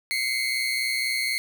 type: tone pair together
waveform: 30% pulse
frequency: 2078 / 2202 Hz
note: C7 / C#7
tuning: -12 / -12 cents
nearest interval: minor second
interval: 100 cents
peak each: -24 dBFS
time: 0.11-1.38 s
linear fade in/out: 0 ms
effects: none